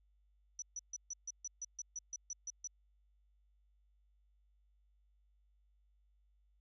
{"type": "tone bursts", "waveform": "sine", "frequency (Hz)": 5920, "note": "F#8", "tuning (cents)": 0, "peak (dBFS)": -40, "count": 13, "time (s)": [0.59, 2.673], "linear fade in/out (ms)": 2, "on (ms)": 31, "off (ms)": 140, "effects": ["added 50 Hz sine -69 dBFS peak until 6.6 s"]}